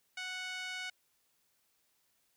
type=tone with band-pass filter; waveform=5% pulse; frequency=739 Hz; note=F#5; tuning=2 cents flat; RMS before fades=-41 dBFS; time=0.17-0.9 s; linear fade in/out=5 ms; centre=1900 Hz; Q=1.4; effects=white hiss -75 dBFS RMS until 2.36 s